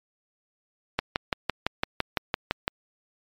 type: click train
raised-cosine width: 0.3 ms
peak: -7 dBFS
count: 11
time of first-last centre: 0.99-2.679 s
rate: 5.92 Hz
effects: MP3 96 kbps